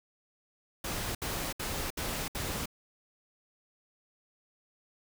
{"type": "noise bursts", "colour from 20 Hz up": "pink", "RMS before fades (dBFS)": -35, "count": 5, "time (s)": [0.84, 2.658], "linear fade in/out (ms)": 5, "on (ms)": 310, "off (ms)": 67, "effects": []}